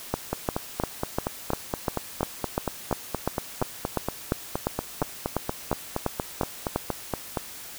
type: two click trains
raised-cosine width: 1 ms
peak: -11 / -9 dBFS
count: 31 / 20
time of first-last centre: 0.33-7.372 / 0.14-6.76 s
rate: 4.26 / 2.87 Hz
effects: white hiss -41 dBFS RMS until 7.78 s